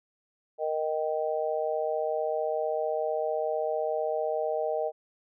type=harmonic tone; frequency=155.56 Hz; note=D#3; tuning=in tune; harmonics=3 / 4 / 5; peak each=-31 / -29 / -34 dBFS; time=0.58-4.92 s; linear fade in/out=50 ms; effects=none